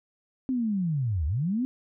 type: linear two-way sweep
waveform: sine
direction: down then up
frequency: 265.8 to 68.6 to 265.8 Hz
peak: -24 dBFS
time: 0.49-1.65 s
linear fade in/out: 0 ms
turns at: 1.26 s
effects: none